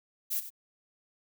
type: noise with echo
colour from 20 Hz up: violet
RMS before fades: -31 dBFS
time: 0.3-0.41 s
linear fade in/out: 20 ms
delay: 94 ms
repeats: 1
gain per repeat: -12 dB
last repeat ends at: 0.504 s
effects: none